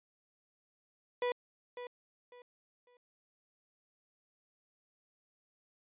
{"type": "tone with echo", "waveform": "35% pulse", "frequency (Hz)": 490.3, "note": "B4", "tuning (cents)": -13, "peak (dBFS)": -29, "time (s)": [1.22, 1.32], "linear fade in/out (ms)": 2, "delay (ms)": 550, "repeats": 3, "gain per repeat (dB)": -11, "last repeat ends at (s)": 2.97, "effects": ["resampled to 8000 Hz"]}